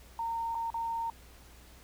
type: tone with dropouts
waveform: sine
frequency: 918 Hz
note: A#5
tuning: 27 cents flat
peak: -31 dBFS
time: 0.19-1.1 s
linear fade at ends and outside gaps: 2 ms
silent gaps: 0.547-0.551 / 0.703-0.742 s
effects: added 60 Hz sine -55 dBFS peak until 1.83 s + pink hiss -57 dBFS RMS until 1.83 s